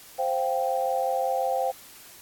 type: chord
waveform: sine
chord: C suspended fourth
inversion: none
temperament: equal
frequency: 523.3 / 698.5 / 784 Hz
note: C5 / F5 / G5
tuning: 0 / 0 / 0 cents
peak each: -27 / -29 / -27 dBFS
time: 0.18-1.72 s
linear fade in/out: 20 ms
effects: white hiss -48 dBFS RMS until 2.21 s + AAC 64 kbps